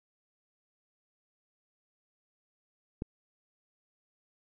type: click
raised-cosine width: 3 ms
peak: -21 dBFS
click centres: 3.021 s
effects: none